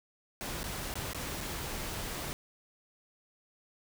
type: noise with dropouts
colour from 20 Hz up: pink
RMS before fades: -38 dBFS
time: 0.41-2.33 s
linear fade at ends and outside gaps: 0 ms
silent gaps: 0.631-0.641 / 0.94-0.955 / 1.133-1.147 / 1.406-1.41 s
effects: none